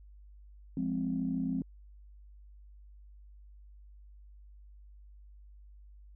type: chord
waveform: sine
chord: F minor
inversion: none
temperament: equal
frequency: 174.61 / 207.7 / 261.6 Hz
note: F3 / Ab3 / C4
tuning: 0 / 0 / 0 cents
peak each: -35 / -36 / -32 dBFS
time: 0.77-1.62 s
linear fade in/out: 2 ms
effects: tanh soft clip ceiling -21 dBFS + added 50 Hz sine -51 dBFS peak until 6.15 s